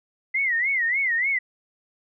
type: tone with vibrato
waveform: sine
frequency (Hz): 2016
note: B6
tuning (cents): +35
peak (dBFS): -20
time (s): 0.34-1.39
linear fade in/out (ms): 10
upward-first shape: sine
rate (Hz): 3.4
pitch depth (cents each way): 170
effects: none